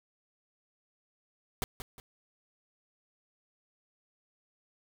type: noise with echo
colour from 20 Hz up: pink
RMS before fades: -32 dBFS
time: 1.62-1.64 s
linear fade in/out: 0 ms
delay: 180 ms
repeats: 2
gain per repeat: -9 dB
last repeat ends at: 2 s
effects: none